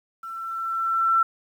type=tone with level ramp; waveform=sine; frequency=1343 Hz; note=E6; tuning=32 cents sharp; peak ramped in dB=-33 to -15 dBFS; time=0.23-1.23 s; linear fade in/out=5 ms; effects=9-bit